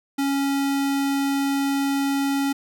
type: tone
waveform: square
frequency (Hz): 277.2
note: C#4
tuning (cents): 0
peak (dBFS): -21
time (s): 0.18-2.53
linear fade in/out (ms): 10
effects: none